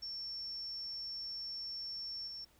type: tone with level steps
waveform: sine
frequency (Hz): 5440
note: F8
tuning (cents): -46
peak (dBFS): -40 / -43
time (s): 0.02-2.45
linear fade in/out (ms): 10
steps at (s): 2.27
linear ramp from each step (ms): 10
effects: added 60 Hz sine -70 dBFS peak until 2.59 s + pink hiss -68 dBFS RMS until 2.59 s